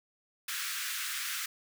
pink high-pass noise, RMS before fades -36 dBFS, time 0.48-1.46 s, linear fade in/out 5 ms, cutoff 1300 Hz, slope 48 dB/octave, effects none

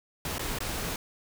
pink noise with dropouts, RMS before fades -33 dBFS, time 0.25-0.96 s, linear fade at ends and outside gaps 2 ms, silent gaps 0.383-0.393 / 0.587-0.604 s, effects none

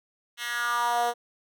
10% pulse tone with high-pass filter sweep, 239 Hz, A#3, 43 cents sharp, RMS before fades -27 dBFS, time 0.37-1.14 s, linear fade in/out 50 ms, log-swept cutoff 2400 to 540 Hz, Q 3.7, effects none

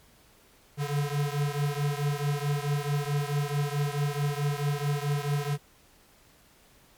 square beating tone pair, 142.7 / 147.3 Hz, D3 / D3, -49 / +6 cents, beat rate 4.6 Hz, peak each -29 / -31 dBFS, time 0.77-5.58 s, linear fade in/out 50 ms, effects pink hiss -59 dBFS RMS until 6.97 s + MP3 96 kbps

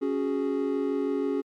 triangle chord, C# suspended fourth, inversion none, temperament just, 277.2 / 369.6 / 415.8 Hz, C#4 / F#4 / G#4, 0 / -2 / +2 cents, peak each -26 / -29 / -27 dBFS, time 0.01-1.42 s, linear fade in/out 20 ms, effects MP3 64 kbps

